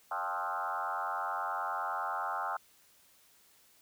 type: tone with frequency modulation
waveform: sine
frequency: 1057 Hz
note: C6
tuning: 17 cents sharp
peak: -32 dBFS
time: 0.11-2.57 s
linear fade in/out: 5 ms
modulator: 89.6 Hz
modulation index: 4.1
effects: white hiss -64 dBFS RMS until 3.81 s